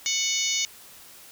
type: harmonic tone with a mistuned harmonic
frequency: 740 Hz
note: F#5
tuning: in tune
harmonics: 3 / 4 / 5 / 6 / 7 / 8 / 9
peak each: -31 / -32 / -31 / -33 / -33 / -30 / -29 dBFS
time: 0.06-0.65 s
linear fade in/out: 0 ms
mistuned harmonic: 5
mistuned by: -25 cents
effects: white hiss -48 dBFS RMS until 1.31 s